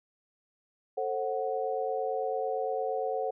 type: chord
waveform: sine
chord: F# diminished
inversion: first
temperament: just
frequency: 444 / 532.8 / 740 Hz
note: A4 / C5 / F#5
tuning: +16 / +31 / 0 cents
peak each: -33 dBFS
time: 0.97-3.31 s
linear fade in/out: 10 ms
effects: none